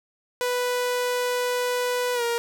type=tone with pitch glide; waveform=sawtooth; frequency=493.9 to 470.2 Hz; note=B4 to A#4; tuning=0 to +15 cents; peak=-19 dBFS; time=0.41-2.38 s; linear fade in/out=0 ms; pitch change=-85 cents; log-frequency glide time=2.14-2.23 s; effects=none